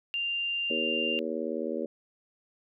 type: tone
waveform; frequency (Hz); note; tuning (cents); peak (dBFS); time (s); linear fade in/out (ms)
sine; 2789; F7; -3; -28; 0.14-1.19; 0
type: harmonic tone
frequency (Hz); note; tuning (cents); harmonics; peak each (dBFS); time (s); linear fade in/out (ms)
79.4; D#2; +36; 3 / 4 / 5 / 6 / 7; -36 / -36 / -36 / -36 / -36; 0.7-1.86; 5
effects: none